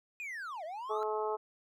triangle linear two-way sweep, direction down then up, 2521 to 600 to 1355 Hz, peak -37 dBFS, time 0.2-1.03 s, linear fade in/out 0 ms, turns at 0.64 s
harmonic tone, 214.7 Hz, A3, 42 cents flat, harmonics 2 / 3 / 4 / 5 / 6, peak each -34 / -41 / -37 / -41 / -43 dBFS, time 0.89-1.37 s, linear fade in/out 20 ms
effects none

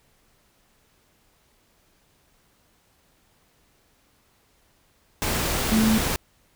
sine tone in noise, 220 Hz, A3, in tune, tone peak -17 dBFS, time 5.72-5.98 s, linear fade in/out 0 ms, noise pink, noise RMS -25 dBFS, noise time 5.22-6.16 s, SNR +5 dB, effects pink hiss -63 dBFS RMS until 6.55 s

